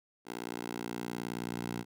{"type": "tone with high-pass filter sweep", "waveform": "10% pulse", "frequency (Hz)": 59, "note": "A#1", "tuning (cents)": 22, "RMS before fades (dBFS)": -39, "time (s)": [0.25, 1.85], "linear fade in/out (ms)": 50, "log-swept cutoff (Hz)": [350, 150], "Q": 1, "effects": []}